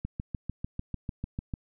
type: click train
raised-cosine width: 5 ms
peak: -20 dBFS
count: 11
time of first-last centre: 0.05-1.538 s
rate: 6.72 Hz
effects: none